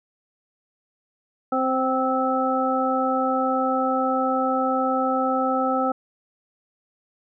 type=harmonic tone with a mistuned harmonic; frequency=261.6 Hz; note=C4; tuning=in tune; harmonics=1 / 2 / 3 / 5; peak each=-25 / -25 / -25 / -25 dBFS; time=1.52-5.92 s; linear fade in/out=5 ms; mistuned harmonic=3; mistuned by=-19 cents; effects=none